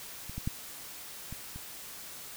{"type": "clicks", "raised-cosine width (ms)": 5, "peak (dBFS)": [-30, -24, -18, -28, -30], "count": 5, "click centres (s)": [0.296, 0.38, 0.475, 1.326, 1.56], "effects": ["white hiss -45 dBFS RMS until 2.36 s"]}